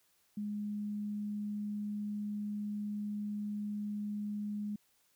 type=tone; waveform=sine; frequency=207.7 Hz; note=G#3; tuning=in tune; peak=-35 dBFS; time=0.37-4.76 s; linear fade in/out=5 ms; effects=white hiss -72 dBFS RMS until 5.15 s